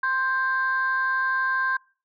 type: tone pair together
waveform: sine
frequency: 1046.5 / 1578 Hz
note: C6 / G6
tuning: 0 / +11 cents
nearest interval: perfect fifth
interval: 711 cents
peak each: -25 / -22 dBFS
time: 0.03-1.77 s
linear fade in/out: 5 ms
effects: noise-tail reverb RT60 0.4 s tail -25 dB re dry + tanh soft clip ceiling -15 dBFS